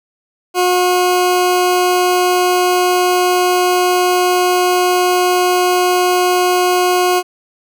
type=tone; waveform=20% pulse; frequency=361 Hz; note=F#4; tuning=43 cents flat; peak=-6 dBFS; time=0.54-7.23 s; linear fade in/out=50 ms; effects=none